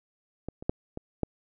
clicks, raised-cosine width 2 ms, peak -21 / -27 / -11 / -22 / -13 dBFS, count 5, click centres 0.486 / 0.625 / 0.695 / 0.974 / 1.233 s, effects none

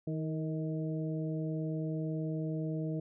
harmonic tone with a mistuned harmonic, 158.2 Hz, D#3, 29 cents sharp, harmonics 1 / 2 / 3 / 4, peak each -34 / -38 / -43 / -45 dBFS, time 0.07-3 s, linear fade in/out 5 ms, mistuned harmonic 3, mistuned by -36 cents, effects none

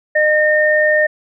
sine tone pair together, 610 / 1827.9 Hz, D#5 / A#6, -34 / -34 cents, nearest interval octave + perfect fifth, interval 1900 cents, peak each -13 dBFS, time 0.15-1.07 s, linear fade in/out 10 ms, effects none

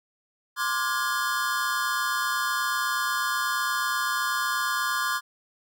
square chord, D half-diminished seventh, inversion third, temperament equal with one note detuned, 1046.5 / 1174.7 / 1422.2 / 1661.2 Hz, C6 / D6 / F6 / Ab6, 0 / 0 / +31 / 0 cents, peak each -31 dBFS, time 0.56-5.21 s, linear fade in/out 50 ms, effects none

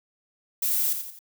violet noise with echo, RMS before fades -25 dBFS, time 0.62-0.93 s, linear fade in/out 5 ms, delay 87 ms, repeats 3, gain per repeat -7 dB, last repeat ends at 1.191 s, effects none

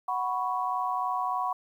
sine chord, F# suspended fourth, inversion none, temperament just, 740 / 986.7 / 1110 Hz, F#5 / B5 / C#6, 0 / -2 / +2 cents, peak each -31 dBFS, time 0.08-1.53 s, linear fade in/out 5 ms, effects 10-bit

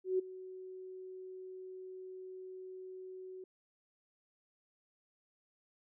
sine tone with ADSR envelope, 372.9 Hz, F#4, 14 cents sharp, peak -27 dBFS, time 0.04-3.44 s, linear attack 150 ms, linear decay 11 ms, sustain -18 dB, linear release 3 ms, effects none

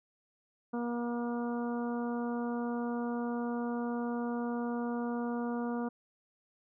harmonic tone, 238.4 Hz, A#3, 39 cents sharp, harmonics 1 / 2 / 3 / 4 / 5 / 6, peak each -33 / -39 / -43 / -45 / -47 / -49 dBFS, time 0.73-5.89 s, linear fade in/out 10 ms, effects none

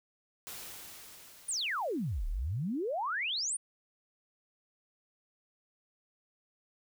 white noise with exponential decay, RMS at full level -43 dBFS, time 0.47-3.51 s, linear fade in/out 0 ms, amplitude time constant 660 ms
sine exponential two-way sweep, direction down then up, 9956 to 33.01 to 9956 Hz, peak -31 dBFS, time 1.48-3.57 s, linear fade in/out 10 ms, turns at 2.27 s
effects none

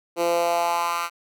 10% pulse tone with high-pass filter sweep, 171 Hz, F3, 36 cents flat, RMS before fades -23 dBFS, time 0.16-1.1 s, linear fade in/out 50 ms, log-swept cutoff 400 to 1400 Hz, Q 3, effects none

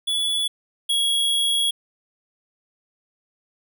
square tone pair in turn, 3418 / 3323 Hz, G#7 / G#7, +49 / 0 cents, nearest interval unison, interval 49 cents, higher first, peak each -21 / -19 dBFS, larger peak second, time 0.07-0.48 / 0.89-1.71 s, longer second, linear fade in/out 10 ms, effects none

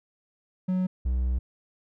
triangle tone pair in turn, 184.5 / 62.61 Hz, F#3 / B1, -5 / +24 cents, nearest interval octave + perfect fifth, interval 1871 cents, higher first, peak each -21 dBFS, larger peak neither, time 0.68-0.87 / 1.05-1.39 s, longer second, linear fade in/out 10 ms, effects none

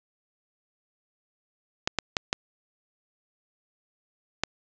clicks, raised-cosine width 0.2 ms, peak -6 dBFS, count 5, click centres 1.875 / 1.987 / 2.168 / 2.329 / 4.436 s, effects resampled to 16000 Hz + 8-bit

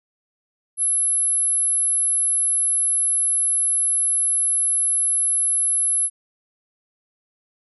sine tone, 11010 Hz, F9, 26 cents flat, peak -17 dBFS, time 0.77-6.1 s, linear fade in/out 50 ms, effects none

